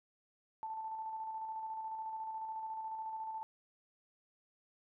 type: tone with tremolo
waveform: sine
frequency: 882 Hz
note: A5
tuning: 4 cents sharp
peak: -38 dBFS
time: 0.63-3.43 s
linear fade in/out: 0 ms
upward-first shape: square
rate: 14 Hz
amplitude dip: 30%
effects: none